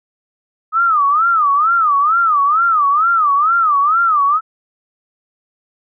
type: tone with vibrato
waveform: sine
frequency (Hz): 1244.5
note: D#6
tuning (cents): 0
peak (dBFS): -10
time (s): 0.72-4.41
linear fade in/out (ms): 50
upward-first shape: sine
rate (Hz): 2.2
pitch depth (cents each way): 190
effects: none